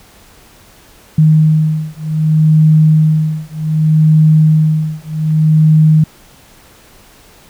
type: beating tone pair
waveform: sine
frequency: 155.56 / 156.21 Hz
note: D#3 / D#3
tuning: 0 / +7 cents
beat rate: 0.65 Hz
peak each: -10 dBFS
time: 1.18-6.04 s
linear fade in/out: 5 ms
effects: pink hiss -43 dBFS RMS until 7.49 s